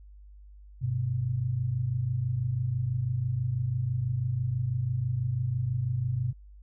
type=tone pair together; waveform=sine; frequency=100.32 / 126.4 Hz; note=G2 / B2; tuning=+41 / +41 cents; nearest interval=major third; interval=400 cents; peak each=-32 / -27 dBFS; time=0.81-6.33 s; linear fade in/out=20 ms; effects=added 50 Hz sine -47 dBFS peak until 6.62 s